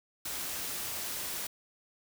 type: noise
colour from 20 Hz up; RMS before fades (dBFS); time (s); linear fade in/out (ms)
white; -37; 0.25-1.47; 5
effects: none